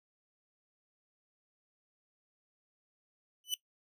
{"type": "tone with exponential growth", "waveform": "sawtooth", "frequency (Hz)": 2990, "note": "F#7", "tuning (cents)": 17, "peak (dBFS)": -24, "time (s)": [3.44, 3.54], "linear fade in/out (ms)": 1, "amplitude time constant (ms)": 20, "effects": ["noise-tail reverb RT60 0.1 s tail -19 dB re dry"]}